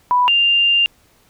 sine tone pair in turn, 987.8 / 2794 Hz, B5 / F7, 0 / 0 cents, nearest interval octave + tritone, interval 1800 cents, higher second, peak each -11 dBFS, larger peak neither, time 0.11-0.28 / 0.28-0.86 s, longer second, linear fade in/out 0 ms, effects pink hiss -55 dBFS RMS until 1.29 s

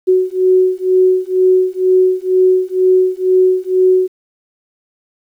sine beating tone pair, 370 / 372.1 Hz, F#4 / F#4, 0 / +10 cents, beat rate 2.1 Hz, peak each -12 dBFS, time 0.07-4.08 s, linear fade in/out 20 ms, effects 8-bit

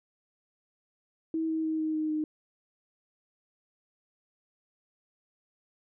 sine tone with pitch steps, 322.2 / 319.2 / 316.3 / 313.4 / 310.5 / 307.6 Hz, E4 / D#4 / D#4 / D#4 / D#4 / D#4, -39 / +44 / +29 / +13 / -3 / -20 cents, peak -27 dBFS, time 1.34-2.24 s, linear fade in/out 2 ms, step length 150 ms, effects none

